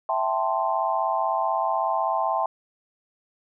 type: chord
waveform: sine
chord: A minor seventh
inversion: second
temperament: equal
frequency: 659.3 / 784 / 880 / 1046.5 Hz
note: E5 / G5 / A5 / C6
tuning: 0 / 0 / 0 / 0 cents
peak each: -27 dBFS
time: 0.09-2.46 s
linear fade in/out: 2 ms
effects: none